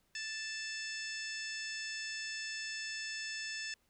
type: harmonic tone with a mistuned harmonic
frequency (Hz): 880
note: A5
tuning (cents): 0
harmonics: 2 / 3 / 4 / 5 / 6 / 7 / 8 / 9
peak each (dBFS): -43 / -45 / -51 / -54 / -44 / -54 / -52 / -55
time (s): 0.15-3.74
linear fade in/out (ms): 2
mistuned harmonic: 7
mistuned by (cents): +66
effects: pink hiss -75 dBFS RMS until 3.89 s